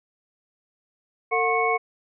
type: tone cluster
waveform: sine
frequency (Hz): 452.2 / 726 / 1081 / 2215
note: A4 / F#5 / C#6 / C#7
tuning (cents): +47 / -33 / -44 / -2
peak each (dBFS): -25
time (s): 1.31-1.78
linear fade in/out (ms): 20
effects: none